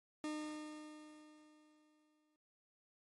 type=tone with exponential decay; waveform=40% pulse; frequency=304.6 Hz; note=D#4; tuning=37 cents flat; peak=-38 dBFS; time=0.24-2.36 s; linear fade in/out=1 ms; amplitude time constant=460 ms; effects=noise-tail reverb RT60 0.9 s tail -25 dB re dry + MP3 48 kbps